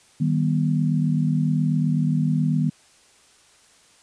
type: chord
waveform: sine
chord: Eb augmented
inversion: none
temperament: just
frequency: 155.56 / 194.45 / 243.1 Hz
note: Eb3 / G3 / B3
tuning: 0 / -14 / -27 cents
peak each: -20 / -26 / -24 dBFS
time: 0.2-2.7 s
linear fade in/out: 10 ms
effects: white hiss -55 dBFS RMS until 4.02 s + resampled to 22050 Hz